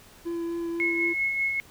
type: tone with vibrato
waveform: triangle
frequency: 338 Hz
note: E4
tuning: 43 cents sharp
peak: -26 dBFS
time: 0.25-1.14 s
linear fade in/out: 20 ms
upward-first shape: triangle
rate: 3.9 Hz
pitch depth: 12 cents each way
type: tone with tremolo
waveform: sine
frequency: 2178 Hz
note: C#7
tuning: 31 cents flat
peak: -22 dBFS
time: 0.8-1.6 s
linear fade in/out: 0 ms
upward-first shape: sine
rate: 5.1 Hz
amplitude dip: 40%
effects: pink hiss -52 dBFS RMS until 1.7 s